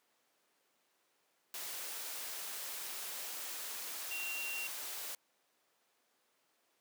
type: tone in noise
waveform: sine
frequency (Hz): 2752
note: F7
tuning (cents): -26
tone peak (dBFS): -39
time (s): 4.11-4.67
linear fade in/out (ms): 2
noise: white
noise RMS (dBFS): -43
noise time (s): 1.54-5.15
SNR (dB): +1
effects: pink hiss -75 dBFS RMS until 6.8 s + high-pass 400 Hz 12 dB/octave

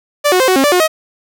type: tone with pitch steps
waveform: sawtooth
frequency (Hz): 585 / 366.2 / 521 / 372 / 270.1 / 584 / 360.5 / 632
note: D5 / F#4 / C5 / F#4 / C#4 / D5 / F#4 / D#5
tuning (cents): -7 / -18 / -7 / +9 / -45 / -10 / -45 / +27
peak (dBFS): -5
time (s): 0.24-0.88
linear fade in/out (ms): 20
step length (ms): 80
effects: none

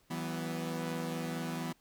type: chord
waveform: sawtooth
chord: E suspended second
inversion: none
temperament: equal with one note detuned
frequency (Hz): 164.81 / 189.21 / 246.9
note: E3 / F#3 / B3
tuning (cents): 0 / +39 / 0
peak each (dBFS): -34 / -39 / -35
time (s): 0.1-1.73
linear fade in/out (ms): 10
effects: pink hiss -69 dBFS RMS until 1.8 s

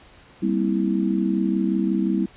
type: chord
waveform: sine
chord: C dominant seventh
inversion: second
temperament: just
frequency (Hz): 196.22 / 235.5 / 261.6 / 327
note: G3 / Bb3 / C4 / E4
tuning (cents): +2 / +18 / 0 / -14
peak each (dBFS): -22 / -27 / -27 / -24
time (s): 0.42-2.26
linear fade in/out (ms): 10
effects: pink hiss -50 dBFS RMS until 2.36 s + resampled to 8000 Hz

